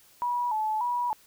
sine tone with vibrato, 916 Hz, A#5, 31 cents flat, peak -25 dBFS, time 0.22-1.13 s, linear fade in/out 0 ms, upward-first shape square, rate 1.7 Hz, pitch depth 100 cents each way, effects white hiss -58 dBFS RMS until 1.26 s

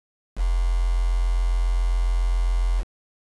sine tone with quantisation, 43.65 Hz, F1, in tune, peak -18 dBFS, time 0.36-2.84 s, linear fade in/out 50 ms, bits 6, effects resampled to 24000 Hz

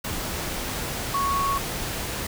sine tone in noise, 1108.7 Hz, C#6, in tune, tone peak -22 dBFS, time 1.14-1.58 s, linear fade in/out 5 ms, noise pink, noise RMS -30 dBFS, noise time 0.04-2.27 s, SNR +5 dB, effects none

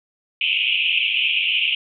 white band-pass noise, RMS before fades -20 dBFS, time 0.41-1.75 s, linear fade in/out 2 ms, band 2400 to 3100 Hz, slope 96 dB/octave, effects none

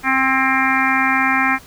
harmonic tone with a mistuned harmonic, 264.1 Hz, C4, 16 cents sharp, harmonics 1 / 3 / 4 / 5 / 6 / 7 / 8 / 9, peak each -22 / -22 / -22 / -22 / -22 / -22 / -22 / -22 dBFS, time 0.03-1.59 s, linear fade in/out 50 ms, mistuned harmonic 6, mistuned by +26 cents, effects pink hiss -43 dBFS RMS until 1.66 s

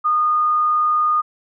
sine tone, 1226 Hz, D#6, 26 cents flat, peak -14 dBFS, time 0.04-1.22 s, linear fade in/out 20 ms, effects none

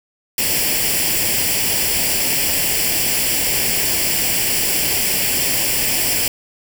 white noise with comb filter, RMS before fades -18 dBFS, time 0.38-6.28 s, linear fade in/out 2 ms, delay 0.39 ms, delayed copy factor +0.7, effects none

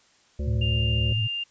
harmonic tone, 72.3 Hz, D2, 27 cents flat, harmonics 1 / 3 / 5 / 7 / 8, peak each -26 / -36 / -40 / -43 / -44 dBFS, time 0.39-1.13 s, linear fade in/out 5 ms
sine tone with vibrato, 109.9 Hz, A2, 2 cents flat, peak -23 dBFS, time 0.46-1.28 s, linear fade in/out 20 ms, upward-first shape triangle, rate 14 Hz, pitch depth 120 cents each way
sine tone, 2799 Hz, F7, 3 cents sharp, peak -27 dBFS, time 0.61-1.44 s, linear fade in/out 10 ms
effects white hiss -60 dBFS RMS until 1.5 s + resampled to 16000 Hz

